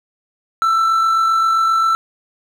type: tone with amplitude modulation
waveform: triangle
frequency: 1332 Hz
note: E6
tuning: 18 cents sharp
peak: -9 dBFS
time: 0.62-1.95 s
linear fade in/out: 0 ms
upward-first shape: sine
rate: 47.6 Hz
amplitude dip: 30%
effects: none